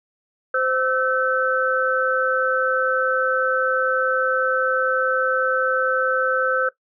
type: tone cluster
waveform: sine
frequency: 519 / 1316 / 1525 Hz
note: C5 / E6 / G6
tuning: -14 / -3 / -48 cents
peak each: -22 dBFS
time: 0.54-6.69 s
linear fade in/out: 5 ms
effects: noise-tail reverb RT60 0.1 s tail -17 dB re dry